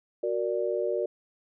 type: chord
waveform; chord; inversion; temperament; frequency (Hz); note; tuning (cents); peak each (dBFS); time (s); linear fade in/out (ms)
sine; Gb augmented; none; equal; 370 / 466.2 / 587.3; Gb4 / Bb4 / D5; 0 / 0 / 0; -30; 0.23-1.06; 5
effects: none